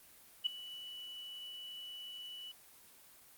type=tone with ADSR envelope; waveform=sine; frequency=2960 Hz; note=F#7; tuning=in tune; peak=-27 dBFS; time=0.44-2.52 s; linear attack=23 ms; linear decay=8 ms; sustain=-18 dB; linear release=9 ms; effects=white hiss -60 dBFS RMS until 3.37 s + Opus 24 kbps